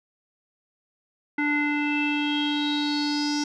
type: tone with low-pass filter sweep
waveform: square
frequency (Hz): 293.7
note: D4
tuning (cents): 0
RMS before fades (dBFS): -25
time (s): 1.38-3.44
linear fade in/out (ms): 5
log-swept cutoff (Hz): 1900 to 5600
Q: 7.7
effects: none